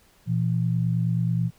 sine tone pair together, 119.1 / 168.43 Hz, A#2 / E3, +38 / +38 cents, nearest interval tritone, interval 600 cents, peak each -23 / -24 dBFS, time 0.26-1.51 s, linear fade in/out 50 ms, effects pink hiss -59 dBFS RMS until 1.58 s

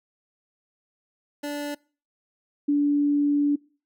25% pulse / sine tone pair in turn, 290.9 / 289.2 Hz, D4 / D4, -16 / -27 cents, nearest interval unison, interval 11 cents, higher first, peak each -25 / -18 dBFS, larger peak second, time 1.43-1.75 / 2.68-3.56 s, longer second, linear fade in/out 10 ms, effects noise-tail reverb RT60 0.4 s tail -24 dB re dry

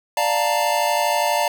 square chord, Bb major seventh, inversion first, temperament equal with one note detuned, 590 / 698.5 / 880 / 932.3 Hz, D5 / F5 / A5 / Bb5, +8 / 0 / 0 / 0 cents, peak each -24 dBFS, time 0.17-1.48 s, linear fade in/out 2 ms, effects none

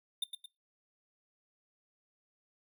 square tone with echo, 3612 Hz, A7, 45 cents sharp, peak -31 dBFS, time 0.22-0.24 s, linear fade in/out 5 ms, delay 110 ms, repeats 2, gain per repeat -7 dB, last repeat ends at 0.46 s, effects noise-tail reverb RT60 0.2 s tail -18 dB re dry

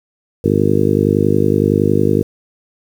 harmonic tone, 50.8 Hz, G#1, 38 cents flat, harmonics 2 / 3 / 4 / 5 / 6 / 7 / 8 / 9, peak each -19 / -19 / -19 / -19 / -19 / -19 / -19 / -19 dBFS, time 0.44-2.23 s, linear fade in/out 5 ms, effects 7-bit

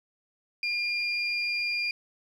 sine tone pair together, 2409 / 4808 Hz, D7 / D8, +43 / +40 cents, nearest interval octave, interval 1197 cents, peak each -27 / -32 dBFS, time 0.63-1.91 s, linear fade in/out 2 ms, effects tanh soft clip ceiling -19 dBFS + 10-bit

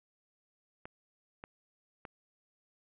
clicks, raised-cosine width 0.5 ms, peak -29 dBFS, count 3, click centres 0.855 / 1.439 / 2.052 s, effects resampled to 8000 Hz + 11-bit

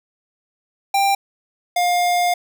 square tone pair in turn, 791 / 707.8 Hz, G5 / F5, +15 / +23 cents, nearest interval major second, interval 192 cents, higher first, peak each -15 / -16 dBFS, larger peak first, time 0.94-1.15 / 1.76-2.34 s, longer second, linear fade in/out 5 ms, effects none

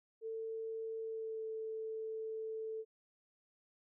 sine tone with pitch glide, 446.9 to 441.5 Hz, A4 to A4, +27 to +6 cents, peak -39 dBFS, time 0.21-2.85 s, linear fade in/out 50 ms, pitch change -21 cents, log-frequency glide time 1.02-1.45 s, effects none

